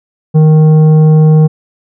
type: tone with tanh clipping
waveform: triangle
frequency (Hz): 155.56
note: D#3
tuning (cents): 0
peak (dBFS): -4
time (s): 0.34-1.48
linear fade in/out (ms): 20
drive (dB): 13
effects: none